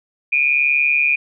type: tone with amplitude modulation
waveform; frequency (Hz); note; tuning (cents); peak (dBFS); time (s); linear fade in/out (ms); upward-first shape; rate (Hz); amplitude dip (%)
sine; 2430; D#7; -42; -10; 0.32-1.16; 10; sine; 141; 70
effects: none